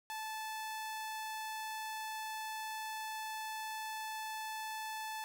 sawtooth tone, 873 Hz, A5, 14 cents flat, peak -36 dBFS, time 0.1-5.24 s, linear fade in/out 0 ms, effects none

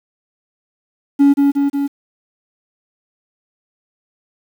triangle tone with echo, 281.4 Hz, C#4, 26 cents sharp, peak -4 dBFS, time 1.19-1.34 s, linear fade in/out 20 ms, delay 180 ms, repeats 3, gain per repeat -3 dB, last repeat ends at 1.88 s, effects tanh soft clip ceiling -1 dBFS + 7-bit

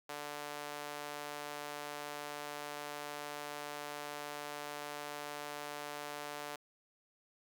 sawtooth tone with high-pass filter, 146.83 Hz, D3, in tune, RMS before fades -44 dBFS, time 0.09-6.56 s, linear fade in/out 5 ms, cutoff 630 Hz, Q 0.96, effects none

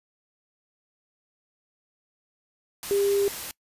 sine tone in noise, 400.3 Hz, G4, 36 cents sharp, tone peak -20 dBFS, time 2.91-3.28 s, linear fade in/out 0 ms, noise white, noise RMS -35 dBFS, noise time 2.83-3.51 s, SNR +12 dB, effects noise-tail reverb RT60 0.1 s tail -23 dB re dry + resampled to 32000 Hz

